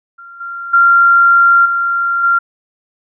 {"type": "tone with level steps", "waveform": "sine", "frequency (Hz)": 1383, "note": "F6", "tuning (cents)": -17, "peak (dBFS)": [-32, -22, -5, -12, -8], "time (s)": [0.18, 2.39], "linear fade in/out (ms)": 10, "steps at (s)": [0.4, 0.73, 1.65, 2.23], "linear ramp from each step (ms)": 10, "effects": []}